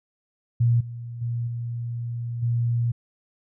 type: tone with level steps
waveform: sine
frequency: 118.4 Hz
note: A#2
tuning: 27 cents sharp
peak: -16 / -32 / -24 / -27 / -20 dBFS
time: 0.6-2.92 s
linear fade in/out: 10 ms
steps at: 0.8 / 1.21 / 1.47 / 2.42 s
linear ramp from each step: 10 ms
effects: none